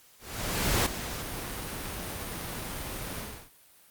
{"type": "noise with ADSR envelope", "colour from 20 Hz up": "pink", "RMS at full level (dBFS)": -25, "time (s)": [0.19, 3.5], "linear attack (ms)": 670, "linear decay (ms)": 6, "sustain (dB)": -11, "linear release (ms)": 320, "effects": ["white hiss -58 dBFS RMS until 3.9 s", "Opus 48 kbps"]}